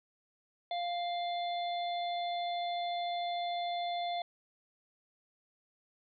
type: harmonic tone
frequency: 698.5 Hz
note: F5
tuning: in tune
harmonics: 1 / 3 / 5 / 6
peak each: -33 / -47 / -43 / -50 dBFS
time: 0.71-4.22 s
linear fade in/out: 2 ms
effects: none